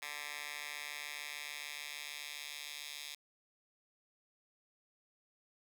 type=tone with high-pass filter sweep; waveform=10% pulse; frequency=146.83 Hz; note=D3; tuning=in tune; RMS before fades=-45 dBFS; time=0.02-3.15 s; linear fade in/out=5 ms; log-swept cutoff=1700 to 3200 Hz; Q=1.4; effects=11-bit